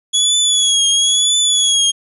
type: tone with vibrato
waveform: 25% pulse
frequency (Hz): 3369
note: G#7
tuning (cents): +24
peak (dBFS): -7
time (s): 0.13-1.92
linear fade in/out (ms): 20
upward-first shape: triangle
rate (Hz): 1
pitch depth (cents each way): 69
effects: resampled to 32000 Hz